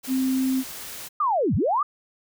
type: noise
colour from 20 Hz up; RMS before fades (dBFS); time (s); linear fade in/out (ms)
white; -37; 0.03-1.09; 20
type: tone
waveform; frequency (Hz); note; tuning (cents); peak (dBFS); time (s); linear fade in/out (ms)
sine; 261.6; C4; 0; -20; 0.07-0.64; 50
type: linear two-way sweep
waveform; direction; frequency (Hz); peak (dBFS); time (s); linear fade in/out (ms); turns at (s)
sine; down then up; 1250 to 73.42 to 1250; -19; 1.2-1.83; 5; 1.55
effects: none